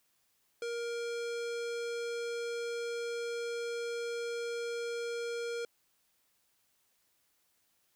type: tone with low-pass filter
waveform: square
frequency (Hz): 470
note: A#4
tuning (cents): +14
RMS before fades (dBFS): -37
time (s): 0.62-5.65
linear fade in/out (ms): 2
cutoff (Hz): 7000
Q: 1
effects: white hiss -74 dBFS RMS until 7.95 s